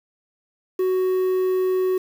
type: tone with quantisation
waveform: triangle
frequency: 371.8 Hz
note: F#4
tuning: 8 cents sharp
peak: -16 dBFS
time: 0.79-1.98 s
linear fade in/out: 5 ms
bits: 7
effects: none